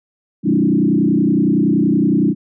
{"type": "tone with frequency modulation", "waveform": "sine", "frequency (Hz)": 246.8, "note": "B3", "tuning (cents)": -1, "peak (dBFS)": -11, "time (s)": [0.43, 2.35], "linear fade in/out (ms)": 50, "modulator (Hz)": 30.7, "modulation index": 2.7, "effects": []}